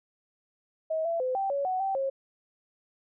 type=tone with pitch steps; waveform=sine; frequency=637 / 671 / 511 / 780 / 561 / 744 / 776 / 541 Hz; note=D#5 / E5 / C5 / G5 / C#5 / F#5 / G5 / C#5; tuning=+41 / +31 / -41 / -9 / +21 / +9 / -18 / -42 cents; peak=-26 dBFS; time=0.9-2.1 s; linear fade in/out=10 ms; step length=150 ms; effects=none